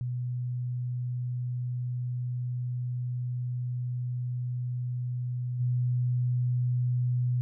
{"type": "tone with level steps", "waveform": "sine", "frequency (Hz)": 123.7, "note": "B2", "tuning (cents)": 3, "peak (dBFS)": [-29, -24], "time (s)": [0.01, 7.41], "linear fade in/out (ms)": 0, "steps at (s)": 5.59, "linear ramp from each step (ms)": 20, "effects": []}